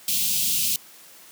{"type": "band-stop noise", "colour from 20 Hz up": "white", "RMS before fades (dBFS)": -23, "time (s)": [0.08, 0.76], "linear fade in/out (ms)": 2, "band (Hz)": [230, 2600], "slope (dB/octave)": 48, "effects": ["white hiss -48 dBFS RMS until 1.31 s", "high-pass 150 Hz 12 dB/octave"]}